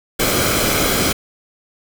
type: noise with comb filter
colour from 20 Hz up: pink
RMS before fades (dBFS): -17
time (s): 0.19-1.13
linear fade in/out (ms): 10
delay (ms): 1.1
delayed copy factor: -0.55
effects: none